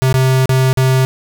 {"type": "tone with dropouts", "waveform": "square", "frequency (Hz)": 130.81, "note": "C3", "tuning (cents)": 0, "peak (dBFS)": -10, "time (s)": [0.02, 1.05], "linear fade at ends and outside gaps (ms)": 0, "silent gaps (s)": [[0.127, 0.142], [0.457, 0.493], [0.73, 0.773]], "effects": []}